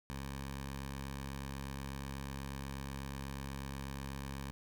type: tone with notch filter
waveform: 10% pulse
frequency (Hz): 68.2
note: C#2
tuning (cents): -28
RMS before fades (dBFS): -43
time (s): 0.1-4.51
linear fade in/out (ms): 0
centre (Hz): 360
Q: 1.2
effects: none